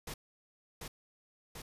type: noise with echo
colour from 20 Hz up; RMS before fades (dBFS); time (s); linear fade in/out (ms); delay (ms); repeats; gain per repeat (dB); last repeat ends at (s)
pink; -42; 0.07-0.14; 5; 740; 2; -2; 1.62
effects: resampled to 32000 Hz